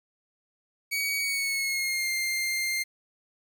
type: tone with pitch glide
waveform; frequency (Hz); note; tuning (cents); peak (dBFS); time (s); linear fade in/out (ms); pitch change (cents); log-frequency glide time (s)
sawtooth; 2256 to 2105; C#7 to C7; +30 to +10; -23; 0.91-2.84; 20; -120; 1.19-2.11
effects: 10-bit